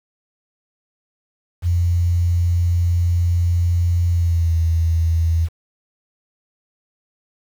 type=tone with pitch glide; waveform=sine; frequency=86.8 to 82.36 Hz; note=F2 to E2; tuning=-10 to -1 cents; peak=-14 dBFS; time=1.62-5.49 s; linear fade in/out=50 ms; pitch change=-91 cents; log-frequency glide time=4.1-4.56 s; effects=7-bit